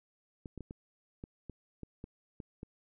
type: clicks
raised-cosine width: 3 ms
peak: -30 dBFS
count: 10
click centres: 0.458 / 0.577 / 0.607 / 0.709 / 1.239 / 1.497 / 1.833 / 2.041 / 2.402 / 2.631 s
effects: none